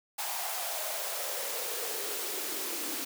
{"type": "noise with high-pass filter sweep", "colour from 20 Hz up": "white", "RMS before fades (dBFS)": -35, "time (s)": [0.18, 3.05], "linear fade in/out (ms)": 10, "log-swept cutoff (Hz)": [820, 290], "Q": 4.4, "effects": []}